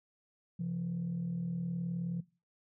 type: tone pair together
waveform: sine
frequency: 133.3 / 172.53 Hz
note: C3 / F3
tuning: +33 / -21 cents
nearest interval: major third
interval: 446 cents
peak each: -39 / -33 dBFS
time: 0.59-2.21 s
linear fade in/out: 10 ms
effects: noise-tail reverb RT60 0.3 s tail -20 dB re dry + tanh soft clip ceiling -29 dBFS